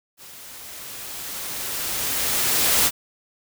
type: noise with level ramp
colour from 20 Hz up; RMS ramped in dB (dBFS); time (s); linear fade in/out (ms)
white; -43 to -17; 0.17-2.91; 50
effects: none